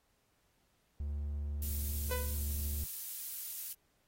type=tone with pitch glide; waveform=triangle; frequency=72.6 to 73.06 Hz; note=D2 to D2; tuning=-19 to -8 cents; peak=-33 dBFS; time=1-2.84 s; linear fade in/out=0 ms; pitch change=+11 cents; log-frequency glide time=1.11-2.55 s
type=noise; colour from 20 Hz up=violet; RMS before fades=-40 dBFS; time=1.62-3.73 s; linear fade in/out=2 ms
type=tone with exponential decay; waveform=sawtooth; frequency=499.7 Hz; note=B4; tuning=20 cents sharp; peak=-30 dBFS; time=2.11-2.45 s; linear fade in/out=2 ms; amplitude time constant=72 ms
effects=pink hiss -75 dBFS RMS until 4.07 s + AAC 48 kbps